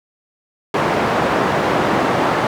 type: band-pass noise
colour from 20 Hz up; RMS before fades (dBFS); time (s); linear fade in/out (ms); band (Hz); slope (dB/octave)
white; -17; 0.74-2.47; 2; 130 to 1000; 12
effects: none